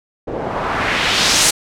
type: noise with low-pass filter sweep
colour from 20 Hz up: white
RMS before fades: -17 dBFS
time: 0.27-1.51 s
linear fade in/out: 10 ms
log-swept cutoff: 460 to 8600 Hz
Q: 1.3
effects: none